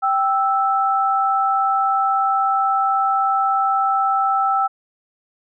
sine tone pair together, 782.2 / 1318.5 Hz, G5 / E6, -4 / 0 cents, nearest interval major sixth, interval 904 cents, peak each -18 dBFS, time 0.02-4.68 s, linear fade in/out 20 ms, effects none

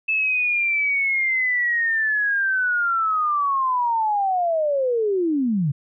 sine linear sweep, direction down, 2625 to 131.2 Hz, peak -18 dBFS, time 0.08-5.72 s, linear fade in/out 10 ms, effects none

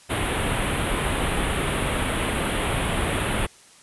pink band-stop noise, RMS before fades -24 dBFS, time 0.09-3.47 s, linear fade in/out 20 ms, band 3500 to 9200 Hz, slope 48 dB/octave, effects white hiss -51 dBFS RMS until 3.82 s + resampled to 24000 Hz

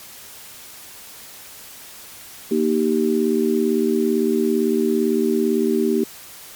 sine chord, Eb major, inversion second, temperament just, 233.3 / 311.1 / 388.9 Hz, Bb3 / Eb4 / G4, +2 / 0 / -14 cents, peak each -20 / -22 / -19 dBFS, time 2.51-6.04 s, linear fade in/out 5 ms, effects white hiss -40 dBFS RMS until 6.55 s + MP3 96 kbps

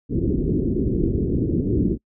white low-pass noise, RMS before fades -21 dBFS, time 0.09-1.98 s, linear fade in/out 50 ms, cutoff 390 Hz, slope 48 dB/octave, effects noise-tail reverb RT60 0.1 s tail -25 dB re dry

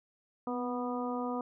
harmonic tone with a mistuned harmonic, 245.3 Hz, B3, 12 cents flat, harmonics 1 / 2 / 3 / 4 / 5, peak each -35 / -38 / -40 / -41 / -42 dBFS, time 0.47-1.41 s, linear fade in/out 2 ms, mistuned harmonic 1, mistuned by +29 cents, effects none

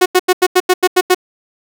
sawtooth tone bursts, 365.8 Hz, F#4, 20 cents flat, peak -3 dBFS, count 9, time 0.01-1.147 s, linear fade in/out 10 ms, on 49 ms, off 87 ms, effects none

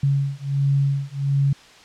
sine beating tone pair, 138.59 / 139.99 Hz, C#3 / C#3, 0 / +17 cents, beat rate 1.4 Hz, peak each -21 dBFS, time 0.03-1.53 s, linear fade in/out 5 ms, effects white hiss -47 dBFS RMS until 1.84 s + low-pass 5000 Hz 12 dB/octave

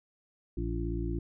harmonic tone, 57 Hz, A#1, 38 cents flat, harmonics 1 / 2 / 3 / 5 / 6, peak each -33 / -38 / -40 / -39 / -37 dBFS, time 0.57-1.19 s, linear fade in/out 5 ms, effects none

